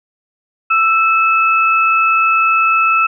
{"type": "tone pair together", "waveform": "sine", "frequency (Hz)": [1328, 2603], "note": ["E6", "E7"], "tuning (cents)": [12, -22], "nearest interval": "octave", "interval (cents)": 1166, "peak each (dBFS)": [-11, -14], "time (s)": [0.7, 3.07], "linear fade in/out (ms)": 10, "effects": []}